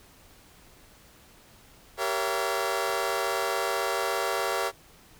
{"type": "chord", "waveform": "20% pulse", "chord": "G diminished seventh", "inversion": "none", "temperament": "just", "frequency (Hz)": [392, 470.4, 564.5, 677.4], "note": ["G4", "Bb4", "Db5", "Fb5"], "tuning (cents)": [0, 16, 31, 47], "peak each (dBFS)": -27, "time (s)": [1.97, 4.72], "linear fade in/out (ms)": 50, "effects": ["pink hiss -55 dBFS RMS until 5.19 s"]}